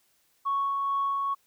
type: tone with tremolo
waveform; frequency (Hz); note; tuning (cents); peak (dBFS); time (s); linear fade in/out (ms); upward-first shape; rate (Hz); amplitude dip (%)
sine; 1108.7; C#6; 0; -23; 0.45-1.35; 20; sine; 2.3; 25
effects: tanh soft clip ceiling -20 dBFS + white hiss -68 dBFS RMS until 1.46 s